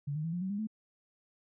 sine tone with pitch steps, 143.2 / 153.48 / 164.49 / 176.3 / 188.95 / 202.5 / 217.1 Hz, D3 / D#3 / E3 / F3 / F#3 / G#3 / A3, -43 / -23 / -3 / +17 / +37 / -43 / -23 cents, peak -32 dBFS, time 0.07-0.672 s, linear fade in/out 10 ms, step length 86 ms, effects none

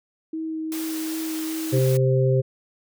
sine tone with vibrato, 318.4 Hz, D#4, 40 cents sharp, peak -26 dBFS, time 0.33-1.79 s, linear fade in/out 5 ms, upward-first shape sine, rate 2.6 Hz, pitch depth 10 cents each way
white high-pass noise, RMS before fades -35 dBFS, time 0.72-1.97 s, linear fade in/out 0 ms, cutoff 320 Hz, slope 96 dB/octave
harmonic tone, 130.81 Hz, C3, in tune, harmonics 1 / 3 / 4, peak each -18 / -23 / -24 dBFS, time 1.72-2.42 s, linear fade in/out 20 ms
effects none

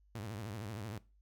sawtooth tone with vibrato, 106.7 Hz, G#2, 47 cents sharp, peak -37 dBFS, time 0.15-0.98 s, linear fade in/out 0 ms, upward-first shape sine, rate 13 Hz, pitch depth 180 cents each way, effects noise-tail reverb RT60 0.3 s tail -20 dB re dry + added 50 Hz sine -64 dBFS peak until 1.21 s

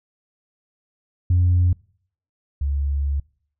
sine tone pair in turn, 89 / 70.45 Hz, F2 / C#2, +33 / +29 cents, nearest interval major third, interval 404 cents, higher first, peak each -12 / -19 dBFS, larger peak first, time 1.3-1.73 / 2.61-3.2 s, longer second, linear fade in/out 5 ms, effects noise-tail reverb RT60 0.6 s tail -26 dB re dry + tanh soft clip ceiling -11 dBFS

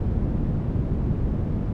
white low-pass noise, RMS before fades -24 dBFS, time 0-1.73 s, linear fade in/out 5 ms, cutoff 150 Hz, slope 12 dB/octave, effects none

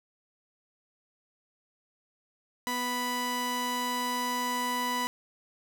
sawtooth tone pair together, 246.9 / 987.8 Hz, B3 / B5, 0 / 0 cents, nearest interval 2 octaves, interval 2400 cents, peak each -31 / -26 dBFS, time 2.67-5.07 s, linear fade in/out 0 ms, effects none

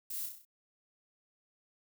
violet noise with echo, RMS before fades -40 dBFS, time 0.1-0.26 s, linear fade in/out 5 ms, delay 32 ms, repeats 6, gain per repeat -4 dB, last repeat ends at 0.452 s, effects none

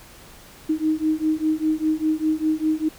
sine beating tone pair, 310 / 315 Hz, D#4 / D#4, -6 / +21 cents, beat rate 5 Hz, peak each -22 dBFS, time 0.69-2.89 s, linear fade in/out 10 ms, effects pink hiss -46 dBFS RMS until 2.98 s

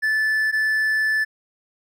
triangle tone pair in turn, 1747 / 1747 Hz, A6 / A6, -13 / -13 cents, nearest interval unison, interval 0 cents, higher neither, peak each -16 dBFS, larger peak neither, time 0.02-0.52 / 0.52-1.25 s, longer second, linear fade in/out 20 ms, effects none

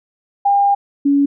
sine tone pair in turn, 803 / 282.1 Hz, G5 / C#4, +41 / +30 cents, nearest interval octave + tritone, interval 1811 cents, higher first, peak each -10 dBFS, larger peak neither, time 0.45-0.75 / 1.05-1.26 s, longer first, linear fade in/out 10 ms, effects none

